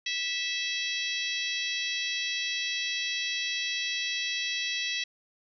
harmonic tone with a mistuned harmonic, 655 Hz, E5, 11 cents flat, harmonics 3 / 4 / 5 / 6 / 7 / 8 / 9, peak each -36 / -34 / -35 / -35 / -42 / -41 / -42 dBFS, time 0.06-5.04 s, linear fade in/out 5 ms, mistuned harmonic 8, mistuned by +29 cents, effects none

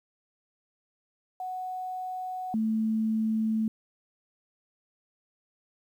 sine tone pair in turn, 740 / 220.1 Hz, F#5 / A3, 0 / +1 cents, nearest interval octave + major sixth, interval 2099 cents, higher first, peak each -32 / -24 dBFS, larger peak second, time 1.4-2.54 / 2.54-3.68 s, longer neither, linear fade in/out 2 ms, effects 10-bit

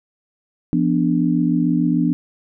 sine chord, B diminished, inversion second, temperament equal with one note detuned, 171.22 / 246.9 / 293.7 Hz, F3 / B3 / D4, -34 / 0 / 0 cents, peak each -19 dBFS, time 0.73-2.13 s, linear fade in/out 0 ms, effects none

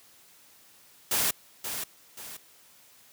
white noise with echo, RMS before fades -26 dBFS, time 1.11-1.31 s, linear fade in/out 5 ms, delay 530 ms, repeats 2, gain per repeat -8 dB, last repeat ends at 2.37 s, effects white hiss -57 dBFS RMS until 3.12 s + high-pass 80 Hz 12 dB/octave

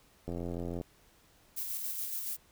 click train, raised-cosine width 2 ms, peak -25 dBFS, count 47, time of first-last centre 0.28-0.812 s, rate 86.4 Hz
violet noise with tremolo, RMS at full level -36 dBFS, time 1.56-2.37 s, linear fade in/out 20 ms, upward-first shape square, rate 7.1 Hz, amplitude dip 30%
effects pink hiss -64 dBFS RMS until 2.51 s

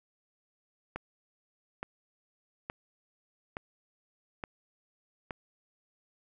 click train, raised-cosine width 0.5 ms, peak -21 dBFS, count 6, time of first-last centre 0.96-5.308 s, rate 1.15 Hz, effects none

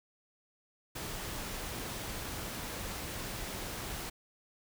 pink noise, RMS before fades -40 dBFS, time 0.95-4.1 s, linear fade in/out 10 ms, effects none

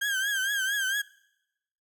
35% pulse tone with vibrato, 1597 Hz, G6, 32 cents sharp, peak -24 dBFS, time 0.01-1.02 s, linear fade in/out 10 ms, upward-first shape triangle, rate 4.4 Hz, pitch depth 100 cents each way, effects noise-tail reverb RT60 0.9 s tail -23 dB re dry

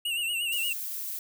square tone with vibrato, 2794 Hz, F7, in tune, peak -28 dBFS, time 0.05-0.73 s, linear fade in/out 5 ms, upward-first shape sine, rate 8.5 Hz, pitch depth 75 cents each way
violet noise, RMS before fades -35 dBFS, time 0.52-1.19 s, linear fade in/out 2 ms
effects none

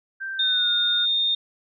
sine tone with pitch glide, 1568 to 1437.9 Hz, G6 to F#6, 0 to -50 cents, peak -28 dBFS, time 0.2-1.06 s, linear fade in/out 20 ms, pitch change -150 cents, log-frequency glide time 0.35-0.7 s
sine tone, 3655 Hz, A#7, 35 cents flat, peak -19 dBFS, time 0.39-1.35 s, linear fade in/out 5 ms
effects none

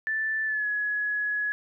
sine tone with pitch glide, 1760 to 1685.4 Hz, A6 to G#6, 0 to +25 cents, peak -25 dBFS, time 0.07-1.52 s, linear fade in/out 0 ms, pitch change -75 cents, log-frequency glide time 0.45-0.67 s, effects none

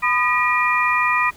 sine tone cluster, 1002 / 1227 / 1922 / 2411 Hz, B5 / D#6 / B6 / D7, +25 / -25 / -48 / +45 cents, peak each -21 dBFS, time 0.02-1.31 s, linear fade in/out 20 ms, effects pink hiss -47 dBFS RMS until 1.36 s

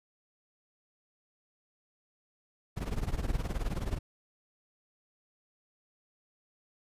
brown noise with tremolo, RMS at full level -29 dBFS, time 2.76-3.99 s, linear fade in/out 20 ms, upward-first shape triangle, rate 19 Hz, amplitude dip 90%, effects resampled to 32000 Hz

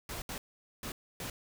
pink noise bursts at uneven times, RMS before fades -40 dBFS, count 4, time 0.09-0.22 / 0.29-0.38 / 0.83-0.92 / 1.2-1.3 s, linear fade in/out 2 ms, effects none

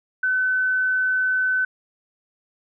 sine tone, 1514 Hz, F#6, 39 cents sharp, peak -18 dBFS, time 0.23-1.65 s, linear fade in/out 5 ms, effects none

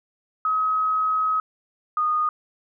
sine tone pair in turn, 1272 / 1232.2 Hz, D#6 / D#6, +38 / -17 cents, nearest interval minor second, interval 55 cents, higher first, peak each -19 dBFS, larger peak neither, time 0.45-1.4 / 1.97-2.29 s, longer first, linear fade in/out 2 ms, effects none

